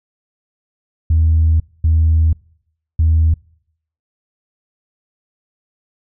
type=tone bursts at uneven times; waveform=sine; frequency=80.1 Hz; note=E2; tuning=49 cents flat; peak=-8 dBFS; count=3; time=1.1-1.6 / 1.84-2.33 / 2.99-3.34 s; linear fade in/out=5 ms; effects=noise-tail reverb RT60 0.7 s tail -26 dB re dry + tanh soft clip ceiling -6 dBFS